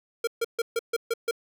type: tone bursts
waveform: square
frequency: 462.3 Hz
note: A#4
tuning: 14 cents flat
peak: -24 dBFS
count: 7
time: 0.24-1.311 s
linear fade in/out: 5 ms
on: 33 ms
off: 140 ms
effects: none